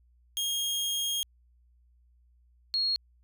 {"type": "tone pair in turn", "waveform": ["sawtooth", "sine"], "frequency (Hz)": [3249, 4296], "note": ["G#7", "C8"], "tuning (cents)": [-39, 45], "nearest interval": "perfect fourth", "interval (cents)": 484, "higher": "second", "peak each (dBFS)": -25, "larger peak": "neither", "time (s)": [[0.37, 1.23], [2.74, 2.96]], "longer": "first", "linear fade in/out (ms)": 0, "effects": ["added 60 Hz sine -60 dBFS peak until 3.23 s"]}